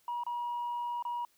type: tone with dropouts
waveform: sine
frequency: 959 Hz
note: A#5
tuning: 49 cents sharp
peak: -31 dBFS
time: 0.08-1.25 s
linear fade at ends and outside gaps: 2 ms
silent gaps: 0.236-0.265 / 1.025-1.051 s
effects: tanh soft clip ceiling -30 dBFS + white hiss -69 dBFS RMS until 1.37 s